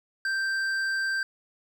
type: tone with hard clipping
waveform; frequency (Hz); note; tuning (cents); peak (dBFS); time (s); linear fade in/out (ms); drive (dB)
sine; 1568; G6; 0; -27; 0.25-1.23; 2; 8
effects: none